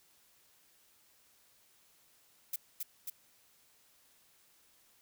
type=noise with echo; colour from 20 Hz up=violet; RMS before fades=-36 dBFS; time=2.53-2.56 s; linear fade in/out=5 ms; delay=270 ms; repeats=2; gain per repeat=-2 dB; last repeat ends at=3.1 s; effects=white hiss -67 dBFS RMS until 5.01 s